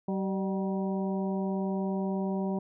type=harmonic tone with a mistuned harmonic; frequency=191.6 Hz; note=G3; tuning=39 cents flat; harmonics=1 / 2 / 3 / 4 / 5; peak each=-29 / -35 / -39 / -41 / -43 dBFS; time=0.08-2.59 s; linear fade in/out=5 ms; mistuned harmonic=3; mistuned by=+64 cents; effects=none